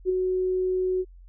sine tone with ADSR envelope, 370 Hz, F#4, in tune, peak -18 dBFS, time 0.05-1.05 s, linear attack 44 ms, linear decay 12 ms, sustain -4 dB, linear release 47 ms, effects added 44 Hz sine -45 dBFS peak until 1.28 s

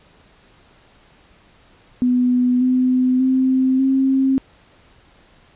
sine tone with pitch steps, 248.5 / 254.5 / 260.6 / 266.8 Hz, B3 / C4 / C4 / C4, +11 / -48 / -7 / +34 cents, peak -13 dBFS, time 2.02-4.38 s, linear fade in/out 0 ms, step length 590 ms, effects pink hiss -52 dBFS RMS until 5.55 s + resampled to 8000 Hz

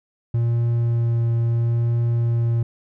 triangle tone with vibrato, 117.1 Hz, A#2, 8 cents sharp, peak -15 dBFS, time 0.34-2.63 s, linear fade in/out 5 ms, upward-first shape triangle, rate 0.75 Hz, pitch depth 12 cents each way, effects none

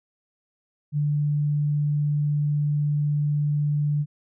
sine tone, 147.3 Hz, D3, 6 cents sharp, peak -20 dBFS, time 0.92-4.06 s, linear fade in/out 50 ms, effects none

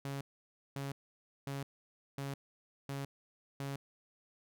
sawtooth tone bursts, 138.59 Hz, C#3, in tune, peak -34 dBFS, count 6, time 0.05-3.76 s, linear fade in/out 2 ms, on 160 ms, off 550 ms, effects none

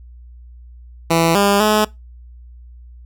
10% pulse tone with pitch steps, 165.8 / 201.1 / 213.2 Hz, E3 / G3 / G#3, +10 / +44 / +46 cents, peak -4 dBFS, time 1.1-1.85 s, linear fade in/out 10 ms, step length 250 ms, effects noise-tail reverb RT60 0.2 s tail -22 dB re dry + added 60 Hz sine -37 dBFS peak until 3.05 s

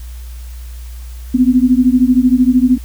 sine beating tone pair, 246.9 / 259.9 Hz, B3 / C4, 0 / -11 cents, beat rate 13 Hz, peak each -10 / -11 dBFS, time 1.34-2.78 s, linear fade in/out 10 ms, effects added 60 Hz sine -26 dBFS peak until 2.84 s + white hiss -43 dBFS RMS until 2.84 s

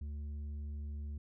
sine tone with tanh clipping, 73.42 Hz, D2, in tune, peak -40 dBFS, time 0.01-1.18 s, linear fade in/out 5 ms, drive 6 dB, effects none

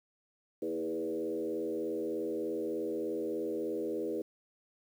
sine tone with frequency modulation, 406.1 Hz, G#4, 39 cents flat, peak -32 dBFS, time 0.62-4.22 s, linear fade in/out 5 ms, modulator 83.3 Hz, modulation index 1.4, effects 10-bit

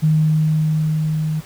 sine tone with level ramp, 155.56 Hz, D#3, in tune, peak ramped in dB -11 to -18 dBFS, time 0.02-1.41 s, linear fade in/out 20 ms, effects pink hiss -42 dBFS RMS until 1.45 s

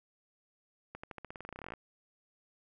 accelerating click train, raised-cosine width 0.5 ms, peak -28 dBFS, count 20, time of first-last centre 0.95-1.737 s, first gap 85 ms, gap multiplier 0.91, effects none

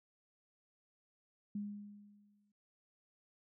sine tone with exponential decay, 205.3 Hz, G#3, 20 cents flat, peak -36 dBFS, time 1.55-2.52 s, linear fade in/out 5 ms, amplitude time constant 210 ms, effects none

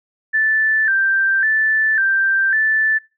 sine tone with vibrato, 1661.2 Hz, G#6, in tune, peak -13 dBFS, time 0.33-2.99 s, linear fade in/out 20 ms, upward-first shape square, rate 0.91 Hz, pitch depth 96 cents each way, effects noise-tail reverb RT60 0.3 s tail -22 dB re dry

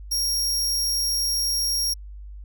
sawtooth tone, 5588 Hz, F8, in tune, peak -19 dBFS, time 0.11-1.94 s, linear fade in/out 10 ms, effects added 50 Hz sine -36 dBFS peak until 2.44 s

